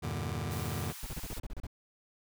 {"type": "chord", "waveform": "sawtooth", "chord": "E half-diminished seventh", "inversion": "none", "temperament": "just", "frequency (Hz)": [82.41, 98.89, 118.67, 148.33], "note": ["E2", "G2", "Bb2", "D3"], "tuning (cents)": [0, 16, 31, 18], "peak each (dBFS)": -35, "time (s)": [0.02, 0.93], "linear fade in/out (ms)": 20}
{"type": "high-pass noise", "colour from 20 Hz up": "white", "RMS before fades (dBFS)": -46, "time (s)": [0.5, 1.4], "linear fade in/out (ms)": 20, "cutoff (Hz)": 790, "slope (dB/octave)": 96}
{"type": "noise bursts", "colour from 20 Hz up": "brown", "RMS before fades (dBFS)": -38, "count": 10, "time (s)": [1.03, 1.668], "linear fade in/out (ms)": 2, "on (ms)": 35, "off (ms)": 32}
{"effects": []}